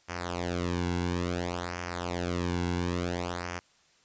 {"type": "tone with flanger", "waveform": "sawtooth", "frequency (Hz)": 87.9, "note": "F2", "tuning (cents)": 12, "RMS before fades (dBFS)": -32, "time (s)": [0.08, 3.6], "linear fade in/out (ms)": 20, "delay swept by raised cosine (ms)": [0.25, 1.65], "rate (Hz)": 0.58, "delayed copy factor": -0.8, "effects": ["white hiss -64 dBFS RMS until 4.04 s", "resampled to 16000 Hz"]}